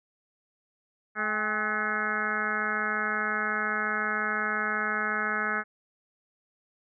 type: harmonic tone with a mistuned harmonic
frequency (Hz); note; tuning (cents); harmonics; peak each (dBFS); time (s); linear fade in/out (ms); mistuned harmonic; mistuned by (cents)
213.6; G#3; +49; 1 / 2 / 3 / 4 / 5 / 6 / 7 / 8 / 9 / 10; -38 / -39 / -41 / -39 / -43 / -32 / -31 / -32 / -42 / -38; 1.15-5.64; 50; 4; -62
effects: none